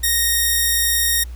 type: tone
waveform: 5% pulse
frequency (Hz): 1862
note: A#6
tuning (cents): -2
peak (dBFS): -5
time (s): 0.03-1.24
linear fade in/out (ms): 10
effects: added 60 Hz sine -29 dBFS peak until 1.35 s + pink hiss -50 dBFS RMS until 1.35 s